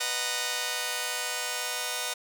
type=chord; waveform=5% pulse; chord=B major seventh; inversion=none; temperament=just; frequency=493.9 / 617.4 / 740.8 / 926 Hz; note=B4 / D#5 / F#5 / A#5; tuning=0 / -14 / +2 / -12 cents; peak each=-24 dBFS; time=0-2.14 s; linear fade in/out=10 ms; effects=none